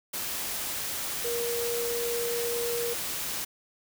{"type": "tone in noise", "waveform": "sine", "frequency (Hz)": 472.9, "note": "A#4", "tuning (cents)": 25, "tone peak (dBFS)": -29, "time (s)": [1.24, 2.94], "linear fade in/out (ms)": 10, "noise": "white", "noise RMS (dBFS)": -33, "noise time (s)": [0.13, 3.45], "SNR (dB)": 1, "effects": []}